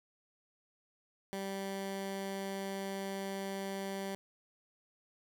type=tone; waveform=15% pulse; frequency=195 Hz; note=G3; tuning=9 cents flat; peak=-31 dBFS; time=1.33-4.15 s; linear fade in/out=0 ms; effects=none

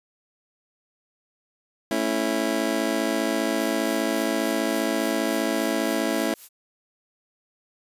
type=chord; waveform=25% pulse; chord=A major; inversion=none; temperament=just; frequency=220 / 275 / 330 Hz; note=A3 / C#4 / E4; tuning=0 / -14 / +2 cents; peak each=-25 / -23 / -23 dBFS; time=1.91-6.34 s; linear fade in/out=2 ms
type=noise with tremolo; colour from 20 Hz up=blue; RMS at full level=-38 dBFS; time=3.56-6.49 s; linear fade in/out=50 ms; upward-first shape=triangle; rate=3.5 Hz; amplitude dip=90%
effects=resampled to 32000 Hz

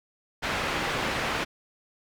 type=low-pass noise; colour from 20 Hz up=white; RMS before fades=-29 dBFS; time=0.42-1.45 s; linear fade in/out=20 ms; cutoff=2200 Hz; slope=12 dB/octave; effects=none

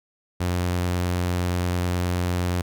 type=tone; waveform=sawtooth; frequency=89 Hz; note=F2; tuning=33 cents sharp; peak=-18 dBFS; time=0.4-2.62 s; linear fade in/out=10 ms; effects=none

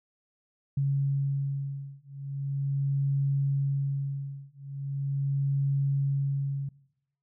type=beating tone pair; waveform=sine; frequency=138.59 / 138.99 Hz; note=C#3 / C#3; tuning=0 / +5 cents; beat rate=0.4 Hz; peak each=-29 dBFS; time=0.77-6.69 s; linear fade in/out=5 ms; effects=noise-tail reverb RT60 0.8 s tail -21 dB re dry

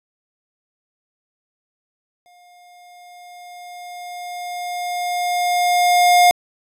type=tone with exponential growth; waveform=square; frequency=711 Hz; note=F5; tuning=31 cents sharp; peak=-9 dBFS; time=2.26-6.31 s; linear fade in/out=0 ms; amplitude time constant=880 ms; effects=resampled to 32000 Hz

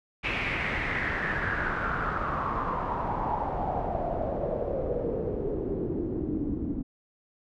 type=noise with low-pass filter sweep; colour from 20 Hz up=pink; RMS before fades=-30 dBFS; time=0.23-6.83 s; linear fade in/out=20 ms; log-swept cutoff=2500 to 270 Hz; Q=5.3; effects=none

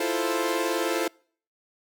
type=chord; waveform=sawtooth; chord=F major seventh; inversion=third; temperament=equal; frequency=329.6 / 349.2 / 440 / 523.3 Hz; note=E4 / F4 / A4 / C5; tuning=0 / 0 / 0 / 0 cents; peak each=-26 dBFS; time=0-1.08 s; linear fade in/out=5 ms; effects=noise-tail reverb RT60 0.5 s tail -26 dB re dry

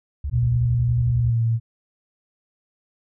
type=tone bursts; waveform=sine; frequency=71.2 Hz; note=C#2; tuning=47 cents sharp; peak=-23 dBFS; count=12; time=0.24-1.3 s; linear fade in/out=5 ms; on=59 ms; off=32 ms
type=tone with pitch glide; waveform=sine; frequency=120 to 114.78 Hz; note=B2 to A#2; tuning=-49 to -26 cents; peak=-17 dBFS; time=0.31-1.6 s; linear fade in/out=50 ms; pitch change=-77 cents; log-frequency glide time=1.15-1.42 s
effects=none

